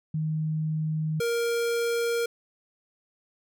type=tone pair in turn; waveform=sine / square; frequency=156.2 / 468.1 Hz; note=D#3 / A#4; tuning=+7 / +7 cents; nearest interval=octave + perfect fifth; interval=1900 cents; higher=second; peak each=-25 dBFS; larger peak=neither; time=0.14-1.2 / 1.2-2.26 s; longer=neither; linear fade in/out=5 ms; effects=none